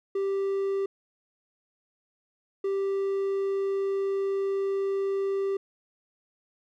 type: tone bursts at uneven times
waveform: triangle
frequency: 392 Hz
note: G4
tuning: in tune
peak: -23 dBFS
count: 2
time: 0.15-0.86 / 2.64-5.57 s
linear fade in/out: 5 ms
effects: none